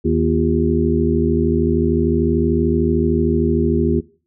harmonic tone with a mistuned harmonic, 80.3 Hz, E2, 45 cents flat, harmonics 1 / 2 / 3 / 4 / 5, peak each -21 / -22 / -19 / -19 / -22 dBFS, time 0.04-4.01 s, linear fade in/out 20 ms, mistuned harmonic 4, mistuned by +140 cents, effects noise-tail reverb RT60 0.4 s tail -19 dB re dry

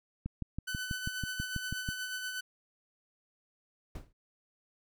click train, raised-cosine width 5 ms, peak -23 dBFS, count 11, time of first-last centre 0.26-1.889 s, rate 6.14 Hz
sawtooth tone with tremolo, 1505 Hz, F#6, 29 cents sharp, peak -31 dBFS, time 0.67-2.41 s, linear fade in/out 10 ms, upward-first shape sine, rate 8.3 Hz, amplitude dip 40%
brown noise with exponential decay, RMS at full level -35 dBFS, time 3.95-4.13 s, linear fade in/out 5 ms, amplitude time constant 38 ms
effects none

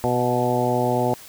harmonic tone with a mistuned harmonic, 123.47 Hz, B2, in tune, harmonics 1 / 2 / 3 / 4 / 5 / 6 / 7, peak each -26 / -26 / -26 / -26 / -26 / -26 / -26 dBFS, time 0.04-1.14 s, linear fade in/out 0 ms, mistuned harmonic 6, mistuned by -30 cents, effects white hiss -43 dBFS RMS until 1.28 s

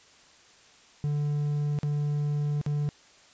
triangle tone with dropouts, 146.83 Hz, D3, in tune, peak -23 dBFS, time 1.04-2.89 s, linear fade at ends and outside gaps 0 ms, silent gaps 1.788-1.832 / 2.614-2.663 s, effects white hiss -56 dBFS RMS until 3.33 s + resampled to 16000 Hz

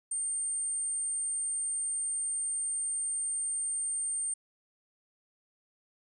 sine tone, 8750 Hz, C#9, 24 cents flat, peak -30 dBFS, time 0.11-4.34 s, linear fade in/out 5 ms, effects none

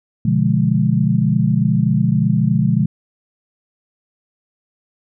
sine chord, B diminished seventh, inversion none, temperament equal with one note detuned, 123.47 / 146.83 / 174.61 / 208.7 Hz, B2 / D3 / F3 / Ab3, 0 / 0 / 0 / +9 cents, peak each -18 dBFS, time 0.25-2.86 s, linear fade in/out 5 ms, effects none

